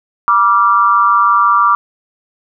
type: tone with amplitude modulation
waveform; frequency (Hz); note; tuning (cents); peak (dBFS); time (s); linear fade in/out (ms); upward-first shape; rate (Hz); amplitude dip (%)
sine; 1173; D6; -2; -3; 0.28-1.75; 0; sine; 206; 90
effects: none